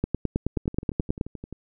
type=two click trains; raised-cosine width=3 ms; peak=-10 / -23 dBFS; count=12 / 12; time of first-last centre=0.04-1.211 / 0.57-1.527 s; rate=9.39 / 11.5 Hz; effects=none